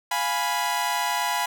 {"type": "chord", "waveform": "sawtooth", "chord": "F diminished", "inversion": "none", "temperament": "equal with one note detuned", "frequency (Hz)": [701.7, 830.6, 987.8], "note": ["F5", "Ab5", "Cb6"], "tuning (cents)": [8, 0, 0], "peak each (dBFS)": [-27, -24, -22], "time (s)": [0.11, 1.46], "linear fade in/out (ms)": 5, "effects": []}